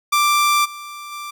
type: tone with level steps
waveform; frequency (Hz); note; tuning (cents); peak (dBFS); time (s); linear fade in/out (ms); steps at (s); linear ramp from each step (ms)
sawtooth; 1178; D6; +5; -10 / -28 / -25; 0.12-1.31; 10; 0.64 / 1.11; 20
effects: none